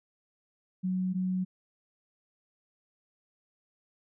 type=tone pair in turn; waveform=sine; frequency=185 / 185 Hz; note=F#3 / F#3; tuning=0 / 0 cents; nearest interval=unison; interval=0 cents; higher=neither; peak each=-27 dBFS; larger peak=neither; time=0.83-1.14 / 1.14-1.45 s; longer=neither; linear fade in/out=20 ms; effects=none